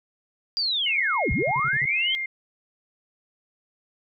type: linear two-way sweep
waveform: sine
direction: down then up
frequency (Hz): 4842 to 39 to 3235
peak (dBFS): -22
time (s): 0.57-2.15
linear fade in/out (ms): 0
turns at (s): 1.32
type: tone with pitch glide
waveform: sine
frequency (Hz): 2160 to 2113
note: C#7 to C7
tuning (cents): -45 to +16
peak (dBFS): -26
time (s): 0.86-2.26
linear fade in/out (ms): 5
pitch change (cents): -39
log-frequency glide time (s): 0.97-1.93
type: tone bursts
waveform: triangle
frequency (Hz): 138.59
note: C#3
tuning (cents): 0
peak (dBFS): -29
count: 7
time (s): 1.3-1.857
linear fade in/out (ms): 2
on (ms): 41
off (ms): 45
effects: none